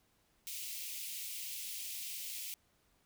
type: high-pass noise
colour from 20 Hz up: white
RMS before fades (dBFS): -43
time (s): 0.47-2.54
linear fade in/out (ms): 0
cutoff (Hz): 2200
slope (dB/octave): 48
effects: pink hiss -73 dBFS RMS until 3.05 s